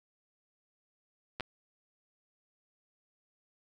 clicks, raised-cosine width 0.3 ms, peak -22 / -19 dBFS, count 2, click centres 1.399 / 1.407 s, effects none

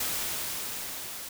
white noise with level ramp, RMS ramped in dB -30 to -40 dBFS, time 0-1.29 s, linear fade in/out 5 ms, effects none

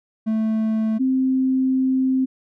triangle / sine tone pair in turn, 219.8 / 261.4 Hz, A3 / C4, -2 / -1 cents, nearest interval minor third, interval 301 cents, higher second, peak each -16 dBFS, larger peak neither, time 0.26-0.99 / 0.99-2.26 s, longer second, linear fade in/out 20 ms, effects none

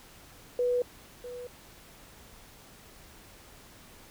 sine tone with echo, 491.3 Hz, B4, 9 cents flat, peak -24 dBFS, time 0.59-0.82 s, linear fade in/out 2 ms, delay 650 ms, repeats 1, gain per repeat -14 dB, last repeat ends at 1.47 s, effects pink hiss -53 dBFS RMS until 4.1 s

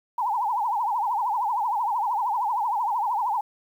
sine tone with vibrato, 900 Hz, A5, 39 cents sharp, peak -22 dBFS, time 0.18-3.41 s, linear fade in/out 5 ms, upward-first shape triangle, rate 13 Hz, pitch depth 230 cents each way, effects 9-bit

